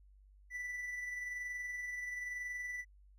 triangle tone with amplitude modulation, 1975.5 Hz, B6, in tune, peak -36 dBFS, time 0.5-2.85 s, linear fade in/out 50 ms, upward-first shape sine, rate 21 Hz, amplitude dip 35%, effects added 49 Hz sine -59 dBFS peak until 3.18 s

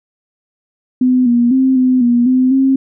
sine tone with pitch steps, 253.3 / 239.1 / 262.6 / 255.3 / 240.1 / 256.4 / 267.2 Hz, B3 / A#3 / C4 / C4 / B3 / C4 / C4, +44 / +44 / +6 / -42 / -49 / -35 / +36 cents, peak -8 dBFS, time 1.01-2.76 s, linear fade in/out 5 ms, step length 250 ms, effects none

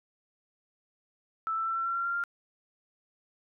sine tone with pitch steps, 1318.5 / 1329.2 / 1340 / 1350.9 / 1361.8 / 1372.9 / 1384.1 / 1395.3 Hz, E6 / E6 / E6 / E6 / F6 / F6 / F6 / F6, 0 / +14 / +28 / +42 / -44 / -30 / -16 / -2 cents, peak -28 dBFS, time 1.47-2.238 s, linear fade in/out 0 ms, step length 96 ms, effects none

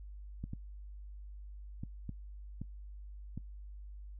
clicks, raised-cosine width 5 ms, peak -27 dBFS, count 6, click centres 0.44 / 0.534 / 1.835 / 2.093 / 2.616 / 3.376 s, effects noise-tail reverb RT60 0.1 s tail -23 dB re dry + added 50 Hz sine -45 dBFS peak until 4.19 s

